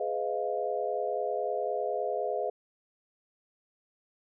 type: chord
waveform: sine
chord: F half-diminished seventh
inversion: first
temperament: just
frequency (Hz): 419.1 / 502.9 / 628.6 / 698.5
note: Ab4 / Cb5 / Eb5 / F5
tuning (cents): +16 / +31 / +18 / 0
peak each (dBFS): -34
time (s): 0-2.5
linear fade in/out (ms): 5
effects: none